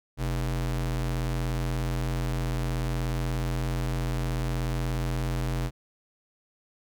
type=ring-modulated tone; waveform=square; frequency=88.7 Hz; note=F2; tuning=27 cents sharp; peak=-24 dBFS; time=0.17-5.71 s; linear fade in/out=50 ms; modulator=40.3 Hz; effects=none